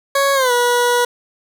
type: tone with pitch glide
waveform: 20% pulse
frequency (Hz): 554.4 to 485.4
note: C#5 to B4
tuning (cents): 0 to -30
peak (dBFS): -8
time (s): 0.15-1.05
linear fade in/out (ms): 5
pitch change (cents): -230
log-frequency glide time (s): 0.34-0.52
effects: none